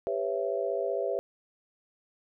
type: chord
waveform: sine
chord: C# half-diminished seventh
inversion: second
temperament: just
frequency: 399.1 / 498.9 / 554.4 / 665.2 Hz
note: G4 / B4 / C#5 / E5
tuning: +31 / +17 / 0 / +16 cents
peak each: -33 dBFS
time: 0.07-1.19 s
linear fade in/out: 0 ms
effects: none

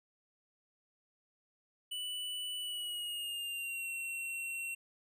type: tone with pitch glide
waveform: square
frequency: 2970 to 2724 Hz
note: F#7 to F7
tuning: +6 to -44 cents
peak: -38 dBFS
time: 1.91-4.75 s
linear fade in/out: 10 ms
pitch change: -150 cents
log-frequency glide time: 2.6-3.89 s
effects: none

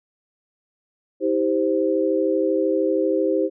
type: tone cluster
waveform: sine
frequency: 320.8 / 393.7 / 521 Hz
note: E4 / G4 / C5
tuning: -47 / +8 / -7 cents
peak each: -22 dBFS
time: 1.2-3.5 s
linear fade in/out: 50 ms
effects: none

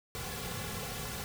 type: noise with comb filter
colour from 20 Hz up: pink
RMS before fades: -39 dBFS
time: 0.15-1.24 s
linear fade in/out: 0 ms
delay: 3.2 ms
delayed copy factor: -0.95
effects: none

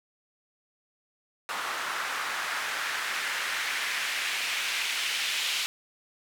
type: noise with band-pass filter sweep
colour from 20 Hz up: white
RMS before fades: -31 dBFS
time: 1.49-5.66 s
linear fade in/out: 0 ms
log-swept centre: 1200 to 2900 Hz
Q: 1.6
effects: none

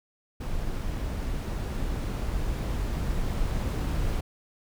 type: noise with level ramp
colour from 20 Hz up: brown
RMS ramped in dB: -31 to -27 dBFS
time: 0.4-4.21 s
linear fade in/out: 10 ms
effects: none

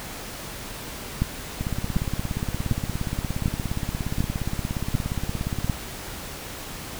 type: two click trains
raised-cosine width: 5 ms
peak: -14 / -9 dBFS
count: 70 / 7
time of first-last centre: 1.61-5.645 / 1.22-5.698 s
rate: 17.1 / 1.34 Hz
effects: pink hiss -36 dBFS RMS until 6.99 s

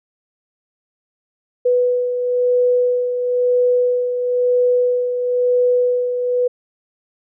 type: beating tone pair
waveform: sine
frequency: 493.9 / 494.9 Hz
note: B4 / B4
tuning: 0 / +4 cents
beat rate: 1 Hz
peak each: -14 / -23 dBFS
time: 1.65-6.48 s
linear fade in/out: 10 ms
effects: none

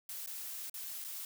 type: noise with dropouts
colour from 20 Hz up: blue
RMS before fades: -43 dBFS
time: 0.09-1.25 s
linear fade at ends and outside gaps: 2 ms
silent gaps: 0.262-0.272 / 0.698-0.741 / 1.042-1.046 s
effects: none

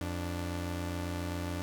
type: tone pair together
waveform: sawtooth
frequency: 87.4 / 293.5 Hz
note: F2 / D4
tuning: +2 / -1 cents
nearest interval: octave + major sixth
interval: 2097 cents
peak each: -31 / -35 dBFS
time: 0.01-1.62 s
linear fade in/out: 0 ms
effects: none

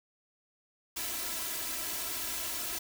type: noise with comb filter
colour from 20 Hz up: white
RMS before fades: -36 dBFS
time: 0.96-2.79 s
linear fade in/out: 10 ms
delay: 3 ms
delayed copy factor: +1
effects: none

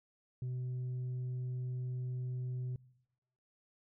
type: tone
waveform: sine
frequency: 126.1 Hz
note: B2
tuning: 36 cents sharp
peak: -33 dBFS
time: 0.42-2.76 s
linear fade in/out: 2 ms
effects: noise-tail reverb RT60 0.9 s tail -25 dB re dry + tanh soft clip ceiling -35 dBFS

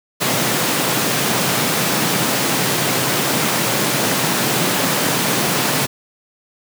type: high-pass noise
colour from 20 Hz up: pink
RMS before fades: -18 dBFS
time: 0.2-5.87 s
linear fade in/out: 20 ms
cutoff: 120 Hz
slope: 48 dB/octave
effects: none

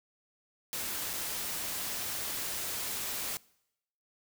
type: noise with dropouts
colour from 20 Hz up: white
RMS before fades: -36 dBFS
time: 0.73-3.37 s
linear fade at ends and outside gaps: 0 ms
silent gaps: 1.132-1.136 s
effects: noise-tail reverb RT60 0.8 s tail -23 dB re dry

